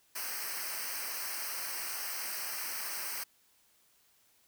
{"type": "noise with comb filter", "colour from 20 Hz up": "white", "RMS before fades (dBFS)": -38, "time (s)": [0.15, 3.24], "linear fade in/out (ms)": 10, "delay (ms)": 0.28, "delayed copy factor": -0.95, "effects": ["white hiss -68 dBFS RMS until 4.47 s"]}